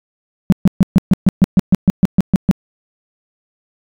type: tone bursts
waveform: sine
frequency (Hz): 188.7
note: F#3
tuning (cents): +34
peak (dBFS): -3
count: 14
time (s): 0.5-2.512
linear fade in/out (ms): 0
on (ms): 23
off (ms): 130
effects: tanh soft clip ceiling -1 dBFS